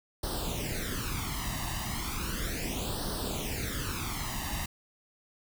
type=noise with flanger; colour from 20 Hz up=pink; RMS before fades=-34 dBFS; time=0.23-4.66 s; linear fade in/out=5 ms; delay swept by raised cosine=0.21 to 1.06 ms; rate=0.35 Hz; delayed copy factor=+0.8; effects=none